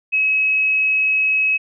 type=tone; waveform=sine; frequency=2562 Hz; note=E7; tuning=50 cents flat; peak=-14 dBFS; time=0.12-1.58 s; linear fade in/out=20 ms; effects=none